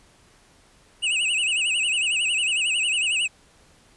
square tone with vibrato, 2728 Hz, F7, 41 cents flat, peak -21 dBFS, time 1.02-3.28 s, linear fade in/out 20 ms, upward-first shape sine, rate 11 Hz, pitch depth 140 cents each way, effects pink hiss -56 dBFS RMS until 3.96 s + resampled to 24000 Hz

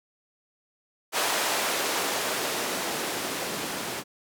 blue noise with band-pass filter sweep, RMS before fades -29 dBFS, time 1.12-4.04 s, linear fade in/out 50 ms, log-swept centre 580 to 210 Hz, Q 0.87, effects none

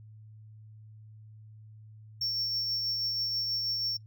triangle tone with tremolo, 5460 Hz, F8, 40 cents flat, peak -27 dBFS, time 2.21-3.97 s, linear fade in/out 5 ms, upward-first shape triangle, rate 6.2 Hz, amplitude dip 30%, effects noise-tail reverb RT60 0.1 s tail -19 dB re dry + added 108 Hz sine -48 dBFS peak until 4.06 s

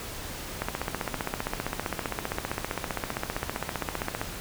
click train, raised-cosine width 0.5 ms, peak -13 dBFS, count 56, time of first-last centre 0.62-4.215 s, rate 15.3 Hz, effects pink hiss -38 dBFS RMS until 4.4 s

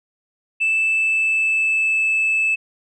sine tone with pitch glide, 2637 to 2620 Hz, E7 to E7, 0 to -11 cents, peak -14 dBFS, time 0.6-2.56 s, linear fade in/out 20 ms, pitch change -11 cents, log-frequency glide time 0.79-2.03 s, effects tanh soft clip ceiling -13 dBFS

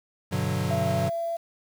square chord, G major seventh, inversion none, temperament equal, 98 / 123.47 / 146.83 / 185 Hz, G2 / B2 / D3 / F#3, 0 / 0 / 0 / 0 cents, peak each -31 dBFS, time 0.31-1.1 s, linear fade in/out 20 ms
sine tone, 673 Hz, E5, 36 cents sharp, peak -26 dBFS, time 0.7-1.37 s, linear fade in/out 10 ms
effects 8-bit

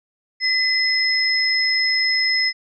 sine tone pair together, 2024 / 5152 Hz, B6 / E8, +42 / -41 cents, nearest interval octave + major third, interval 1617 cents, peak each -19 dBFS, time 0.4-2.53 s, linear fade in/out 50 ms, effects none

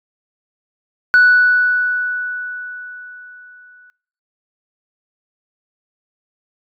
sine tone with exponential decay, 1480 Hz, F#6, in tune, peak -4 dBFS, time 1.14-3.9 s, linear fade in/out 0 ms, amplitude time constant 600 ms, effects noise-tail reverb RT60 0.6 s tail -25 dB re dry + tanh soft clip ceiling -4 dBFS

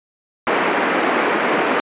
pink band-pass noise, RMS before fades -18 dBFS, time 0.47-1.8 s, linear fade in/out 0 ms, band 260 to 2400 Hz, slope 24 dB/octave, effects resampled to 8000 Hz

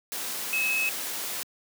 sine tone in noise, 2580 Hz, E7, 38 cents flat, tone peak -24 dBFS, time 0.53-0.89 s, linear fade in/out 0 ms, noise white, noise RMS -33 dBFS, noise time 0.12-1.43 s, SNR +6 dB, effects high-pass 200 Hz 12 dB/octave

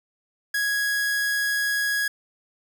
45% pulse tone, 1661.2 Hz, G#6, in tune, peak -22 dBFS, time 0.54-2.08 s, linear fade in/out 5 ms, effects none

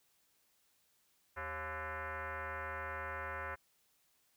sine tone with frequency modulation, 233.1 Hz, A#3, in tune, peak -39 dBFS, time 1.36-3.56 s, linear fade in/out 20 ms, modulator 312 Hz, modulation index 5.7, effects white hiss -74 dBFS RMS until 4.36 s

